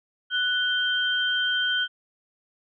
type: tone pair together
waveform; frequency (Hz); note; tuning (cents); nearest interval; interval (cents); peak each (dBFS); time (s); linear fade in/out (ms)
sine; 1485 / 3147; F#6 / G7; +6 / +6; octave + minor second; 1300; -24 / -25; 0.3-1.88; 50
effects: none